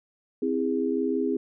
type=chord; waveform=sine; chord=C augmented; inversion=none; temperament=just; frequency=261.6 / 327 / 408.8 Hz; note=C4 / E4 / G#4; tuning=0 / -14 / -27 cents; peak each=-27 / -29 / -27 dBFS; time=0.42-1.37 s; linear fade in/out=5 ms; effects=none